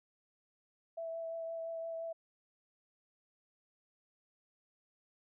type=tone with vibrato; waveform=sine; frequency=659.3 Hz; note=E5; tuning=in tune; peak=-38 dBFS; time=0.97-2.13 s; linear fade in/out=10 ms; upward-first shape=triangle; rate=5.8 Hz; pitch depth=15 cents each way; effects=none